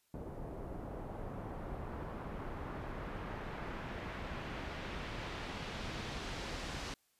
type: noise with low-pass filter sweep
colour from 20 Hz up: pink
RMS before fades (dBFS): -43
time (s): 0.14-6.94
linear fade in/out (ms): 2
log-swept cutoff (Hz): 580 to 5600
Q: 0.91
effects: white hiss -75 dBFS RMS until 7.19 s + resampled to 32000 Hz